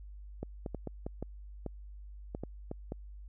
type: clicks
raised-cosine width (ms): 2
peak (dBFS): -24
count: 11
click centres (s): 0.43 / 0.662 / 0.747 / 0.873 / 1.065 / 1.226 / 1.663 / 2.349 / 2.436 / 2.714 / 2.921
effects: added 50 Hz sine -45 dBFS peak until 3.28 s